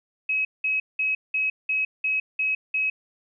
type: tone bursts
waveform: sine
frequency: 2556 Hz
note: D#7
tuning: 46 cents sharp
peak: -21 dBFS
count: 8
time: 0.29-2.9 s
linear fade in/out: 5 ms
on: 160 ms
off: 190 ms
effects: none